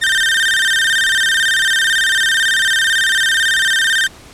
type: tone with vibrato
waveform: 30% pulse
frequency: 1688 Hz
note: G#6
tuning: 28 cents sharp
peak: -9 dBFS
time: 0.01-4.08 s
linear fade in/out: 20 ms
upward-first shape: square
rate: 18 Hz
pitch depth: 130 cents each way
effects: pink hiss -40 dBFS RMS until 4.33 s + low-pass 10000 Hz 12 dB/octave